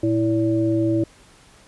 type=tone cluster; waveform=sine; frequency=114.8 / 328.7 / 574 Hz; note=A#2 / E4 / D5; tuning=-26 / -5 / -40 cents; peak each=-24 / -18 / -27 dBFS; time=0.03-1.04 s; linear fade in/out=5 ms; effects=pink hiss -51 dBFS RMS until 1.67 s + resampled to 24000 Hz